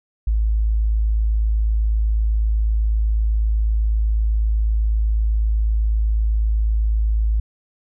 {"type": "tone", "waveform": "sine", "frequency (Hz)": 54, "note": "A1", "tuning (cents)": -32, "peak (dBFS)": -15, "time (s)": [0.27, 7.4], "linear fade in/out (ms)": 5, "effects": []}